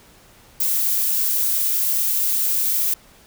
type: noise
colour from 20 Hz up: violet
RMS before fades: -20 dBFS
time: 0.6-2.94 s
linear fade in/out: 5 ms
effects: pink hiss -50 dBFS RMS until 3.26 s